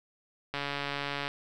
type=click train; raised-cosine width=0.3 ms; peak=-17 dBFS; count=106; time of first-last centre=0.54-1.279 s; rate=142 Hz; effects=none